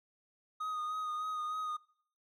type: tone with vibrato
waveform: triangle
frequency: 1244.5 Hz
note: D#6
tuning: in tune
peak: -33 dBFS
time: 0.6-1.77 s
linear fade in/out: 10 ms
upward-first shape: sine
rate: 3.3 Hz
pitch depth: 25 cents each way
effects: noise-tail reverb RT60 0.6 s tail -23 dB re dry